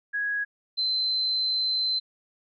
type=tone pair in turn; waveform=sine; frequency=1661.2 / 4076 Hz; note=G#6 / C8; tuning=0 / -46 cents; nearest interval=octave + major third; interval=1554 cents; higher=second; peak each=-25 / -23 dBFS; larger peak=second; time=0.13-0.45 / 0.77-2 s; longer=second; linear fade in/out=20 ms; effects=none